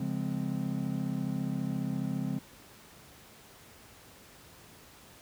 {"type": "chord", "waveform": "triangle", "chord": "Db major seventh", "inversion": "none", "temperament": "just", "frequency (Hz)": [138.59, 173.24, 207.9, 259.9], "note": ["Db3", "F3", "Ab3", "C4"], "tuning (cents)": [0, -14, 2, -11], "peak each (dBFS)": -34, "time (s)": [0, 2.39], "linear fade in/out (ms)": 5, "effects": ["pink hiss -54 dBFS RMS until 5.21 s", "high-pass 60 Hz 12 dB/octave"]}